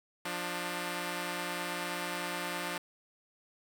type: tone pair together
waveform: 5% pulse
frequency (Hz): 176.84 / 297.9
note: F3 / D4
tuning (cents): +22 / +25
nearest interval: major sixth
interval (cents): 903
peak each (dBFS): -26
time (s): 0.25-2.78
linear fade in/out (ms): 5
effects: none